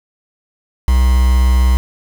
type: tone with quantisation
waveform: triangle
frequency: 63.2 Hz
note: B1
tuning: 41 cents sharp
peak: -6 dBFS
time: 0.88-1.77 s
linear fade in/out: 0 ms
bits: 4
effects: none